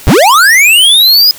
square linear sweep, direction up, 40 to 5050 Hz, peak -3 dBFS, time 0.07-1.31 s, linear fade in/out 0 ms, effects white hiss -31 dBFS RMS until 1.38 s

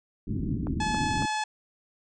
white low-pass noise, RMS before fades -30 dBFS, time 0.27-1.26 s, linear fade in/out 10 ms, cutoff 310 Hz, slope 48 dB/octave
click train, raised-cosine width 1 ms, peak -22 dBFS, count 3, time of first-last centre 0.67-1.222 s, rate 3.62 Hz
harmonic tone, 858 Hz, A5, 44 cents flat, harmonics 1 / 2 / 3 / 4 / 5 / 6 / 7 / 8 / 9 / 10, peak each -28 / -34 / -38 / -40 / -42 / -44 / -45 / -46 / -47 / -48 dBFS, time 0.8-1.44 s, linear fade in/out 5 ms
effects none

